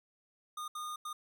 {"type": "tone bursts at uneven times", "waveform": "square", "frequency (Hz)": 1223, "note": "D#6", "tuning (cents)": -30, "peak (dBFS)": -39, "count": 3, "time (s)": [[0.57, 0.68], [0.75, 0.96], [1.05, 1.13]], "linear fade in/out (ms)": 5, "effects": []}